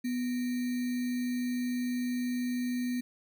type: tone with sample-and-hold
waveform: sine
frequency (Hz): 246.9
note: B3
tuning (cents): 0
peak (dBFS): -29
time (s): 0.04-3.01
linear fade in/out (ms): 10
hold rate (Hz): 2100
effects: none